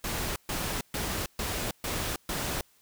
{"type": "noise bursts", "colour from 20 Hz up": "pink", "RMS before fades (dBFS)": -32, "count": 6, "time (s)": [0.04, 2.61], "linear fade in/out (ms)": 2, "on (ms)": 320, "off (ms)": 130, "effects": ["white hiss -64 dBFS RMS until 2.81 s"]}